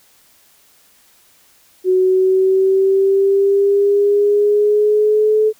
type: exponential sweep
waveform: sine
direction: up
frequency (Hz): 369.4 to 433.3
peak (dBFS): -10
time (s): 1.84-5.53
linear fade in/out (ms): 50
effects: white hiss -52 dBFS RMS until 5.59 s